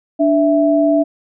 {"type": "tone pair together", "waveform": "sine", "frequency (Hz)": [293.6, 659], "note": ["D4", "E5"], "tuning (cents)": [0, -1], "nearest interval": "octave + major second", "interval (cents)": 1399, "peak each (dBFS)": -13, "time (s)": [0.19, 1.04], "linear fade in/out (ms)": 20, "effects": []}